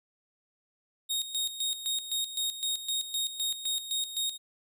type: tone with tremolo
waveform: sawtooth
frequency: 3729 Hz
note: A#7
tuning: in tune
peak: -25 dBFS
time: 1.09-4.38 s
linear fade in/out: 20 ms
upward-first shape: square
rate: 3.9 Hz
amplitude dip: 70%
effects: none